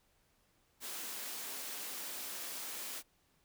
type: high-pass noise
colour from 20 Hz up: white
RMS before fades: -43 dBFS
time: 0.8-3.03 s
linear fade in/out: 50 ms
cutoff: 200 Hz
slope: 48 dB/octave
effects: pink hiss -73 dBFS RMS until 3.44 s